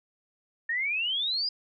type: exponential sweep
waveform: sine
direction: up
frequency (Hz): 1800 to 5000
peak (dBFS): -26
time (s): 0.69-1.49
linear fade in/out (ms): 5
effects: none